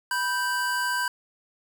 square tone pair together, 984.1 / 1561 Hz, B5 / G6, -6 / -8 cents, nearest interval minor sixth, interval 798 cents, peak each -29 / -27 dBFS, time 0.11-1.08 s, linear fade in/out 2 ms, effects 8-bit

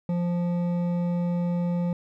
sine tone with hard clipping, 174.61 Hz, F3, in tune, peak -25 dBFS, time 0.09-1.93 s, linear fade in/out 2 ms, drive 9 dB, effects none

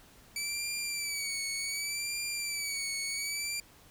15% pulse tone with vibrato, 2300 Hz, D7, 37 cents flat, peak -26 dBFS, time 0.36-3.6 s, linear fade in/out 2 ms, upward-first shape sine, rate 0.67 Hz, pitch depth 65 cents each way, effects pink hiss -58 dBFS RMS until 3.9 s

